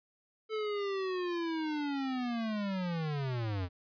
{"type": "linear sweep", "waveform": "square", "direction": "down", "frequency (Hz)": [440, 85.7], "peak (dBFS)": -33, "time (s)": [0.49, 3.69], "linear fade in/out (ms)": 50, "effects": ["resampled to 11025 Hz"]}